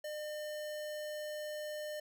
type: tone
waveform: square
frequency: 604 Hz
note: D5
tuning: 48 cents sharp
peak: -40 dBFS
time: 0.04-2 s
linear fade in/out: 5 ms
effects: none